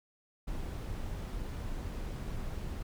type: noise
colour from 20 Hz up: brown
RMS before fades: -38 dBFS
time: 0.47-2.83 s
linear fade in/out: 10 ms
effects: none